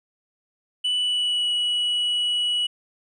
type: tone with pitch glide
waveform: triangle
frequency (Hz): 2973 to 2925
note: F#7 to F#7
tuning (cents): +8 to -21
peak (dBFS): -19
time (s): 0.84-2.67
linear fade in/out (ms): 10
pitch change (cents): -29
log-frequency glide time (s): 0.94-1.59
effects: resampled to 22050 Hz